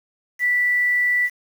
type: tone with quantisation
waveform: sine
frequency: 1967 Hz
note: B6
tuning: 7 cents flat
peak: -16 dBFS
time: 0.39-1.3 s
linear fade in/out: 50 ms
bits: 7
effects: none